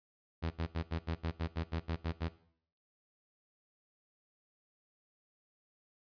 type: tone bursts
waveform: sawtooth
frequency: 82.41 Hz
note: E2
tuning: in tune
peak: -29 dBFS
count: 12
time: 0.42-2.289 s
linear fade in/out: 20 ms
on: 87 ms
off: 75 ms
effects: noise-tail reverb RT60 0.6 s tail -17 dB re dry + resampled to 11025 Hz